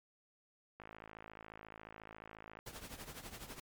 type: click train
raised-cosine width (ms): 0.5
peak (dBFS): -35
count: 98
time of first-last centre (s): 0.8-2.59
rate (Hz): 54.2
type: noise with tremolo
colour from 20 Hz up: pink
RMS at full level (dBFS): -46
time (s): 2.66-3.6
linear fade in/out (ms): 5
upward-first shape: triangle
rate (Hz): 12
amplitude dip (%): 80
effects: MP3 96 kbps